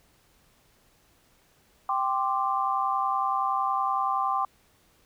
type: chord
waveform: sine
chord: G suspended fourth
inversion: none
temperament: just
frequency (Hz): 784 / 1045.3 / 1176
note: G5 / C6 / D6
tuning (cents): 0 / -2 / +2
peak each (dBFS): -28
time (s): 1.89-4.45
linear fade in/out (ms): 2
effects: pink hiss -63 dBFS RMS until 5.05 s